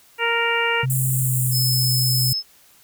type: harmonic tone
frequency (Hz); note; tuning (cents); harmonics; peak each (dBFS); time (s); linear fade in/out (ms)
465.7; A#4; -2; 1 / 2 / 3 / 4 / 5 / 6; -25 / -25 / -25 / -25 / -25 / -25; 0.18-0.86; 50
type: tone with pitch glide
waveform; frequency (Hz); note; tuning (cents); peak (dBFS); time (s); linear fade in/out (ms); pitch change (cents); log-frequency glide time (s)
sine; 130.8 to 126.78; C3 to B2; 0 to +46; -19; 0.83-2.33; 5; -54; 1.07-1.41
type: high-pass noise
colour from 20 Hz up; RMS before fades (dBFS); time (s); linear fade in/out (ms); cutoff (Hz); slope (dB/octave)
pink; -25; 0.9-2.33; 0; 7400; 96
type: tone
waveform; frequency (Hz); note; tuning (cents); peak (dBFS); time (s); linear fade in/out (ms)
sine; 5200; E8; -24; -21; 1.51-2.43; 50
effects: white hiss -53 dBFS RMS until 2.83 s